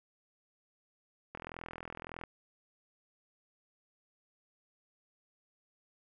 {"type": "click train", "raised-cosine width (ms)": 0.5, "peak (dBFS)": -27, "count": 38, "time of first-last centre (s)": [1.35, 2.237], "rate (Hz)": 41.7, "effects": []}